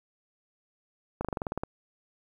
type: slowing click train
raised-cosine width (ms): 1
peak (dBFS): -17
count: 10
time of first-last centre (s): 1.21-1.635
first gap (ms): 37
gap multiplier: 1.06
effects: 9-bit